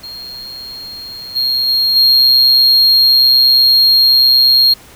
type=tone with level steps; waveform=triangle; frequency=4243 Hz; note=C8; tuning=23 cents sharp; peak=-25 / -11 / -9 / -5 dBFS; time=0.03-4.74 s; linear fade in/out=10 ms; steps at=1.35 / 1.67 / 1.95 s; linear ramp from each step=20 ms; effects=pink hiss -40 dBFS RMS until 4.95 s